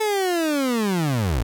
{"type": "linear sweep", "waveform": "30% pulse", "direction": "down", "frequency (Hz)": [440, 49], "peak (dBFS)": -17, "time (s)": [0, 1.43], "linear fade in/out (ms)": 10, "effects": []}